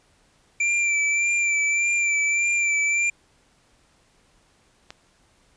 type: tone with vibrato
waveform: square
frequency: 2349 Hz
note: D7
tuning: in tune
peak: -20 dBFS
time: 0.6-3.1 s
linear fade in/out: 5 ms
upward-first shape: sine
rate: 1.7 Hz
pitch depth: 29 cents each way
type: click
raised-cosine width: 0.2 ms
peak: -20 dBFS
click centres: 4.905 s
effects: pink hiss -61 dBFS RMS until 5.56 s + resampled to 22050 Hz